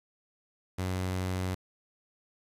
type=tone; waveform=sawtooth; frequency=92.5 Hz; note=F#2; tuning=in tune; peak=-26 dBFS; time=0.78-1.55 s; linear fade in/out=10 ms; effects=resampled to 32000 Hz + 9-bit